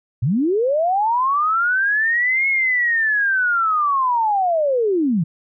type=linear two-way sweep; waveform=sine; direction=up then down; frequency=101.8 to 2187 to 147.8 Hz; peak=-15 dBFS; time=0.22-5.24 s; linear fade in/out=10 ms; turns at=2.48 s; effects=none